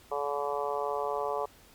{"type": "harmonic tone", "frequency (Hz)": 143.6, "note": "D3", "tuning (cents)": -39, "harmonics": [3, 4, 5, 6, 7, 8], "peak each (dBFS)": [-34, -35, -36, -37, -37, -38], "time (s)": [0.11, 1.46], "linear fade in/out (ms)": 10, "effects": ["pink hiss -57 dBFS RMS until 1.74 s", "MP3 96 kbps"]}